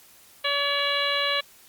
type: harmonic tone with a mistuned harmonic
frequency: 569 Hz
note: C#5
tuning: 45 cents sharp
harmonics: 1 / 2 / 3 / 4 / 5 / 6 / 7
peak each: -30 / -30 / -30 / -30 / -30 / -30 / -30 dBFS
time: 0.44-1.41 s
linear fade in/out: 10 ms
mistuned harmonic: 6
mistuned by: -30 cents
effects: white hiss -53 dBFS RMS until 1.68 s + Opus 48 kbps